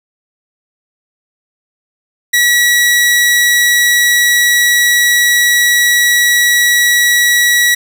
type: tone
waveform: sawtooth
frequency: 1932 Hz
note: B6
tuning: 39 cents flat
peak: -4 dBFS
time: 2.33-7.75 s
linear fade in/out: 10 ms
effects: 7-bit